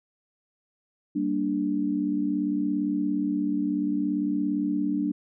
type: chord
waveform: sine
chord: G minor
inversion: none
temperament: equal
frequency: 196 / 233.1 / 293.7 Hz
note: G3 / Bb3 / D4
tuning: 0 / 0 / 0 cents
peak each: -30 / -31 / -25 dBFS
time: 1.15-5.12 s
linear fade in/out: 10 ms
effects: none